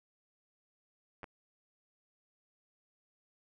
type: clicks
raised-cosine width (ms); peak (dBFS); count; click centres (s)
0.5; -30; 2; 1.232 / 1.242
effects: none